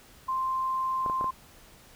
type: tone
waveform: sine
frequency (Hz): 1046.5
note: C6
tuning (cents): 0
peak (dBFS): -26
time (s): 0.28-1.31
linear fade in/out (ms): 10
type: clicks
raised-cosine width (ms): 1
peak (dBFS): -21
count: 4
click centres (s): 1.062 / 1.098 / 1.211 / 1.243
effects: pink hiss -54 dBFS RMS until 1.95 s